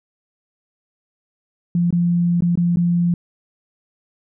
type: tone with dropouts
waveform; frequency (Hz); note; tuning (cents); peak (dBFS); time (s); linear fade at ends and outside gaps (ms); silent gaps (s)
sine; 173.2; F3; -14; -14; 1.75-3.14; 2; 1.906-1.926 / 2.407-2.422 / 2.555-2.574 / 2.76-2.77
effects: none